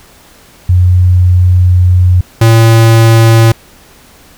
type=tone pair in turn; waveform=sine / square; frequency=90.2 / 113.64 Hz; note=F#2 / A#2; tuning=-44 / -44 cents; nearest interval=major third; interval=400 cents; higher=second; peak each=-3 dBFS; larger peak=neither; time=0.69-2.21 / 2.41-3.52 s; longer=first; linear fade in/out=5 ms; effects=pink hiss -40 dBFS RMS until 4.37 s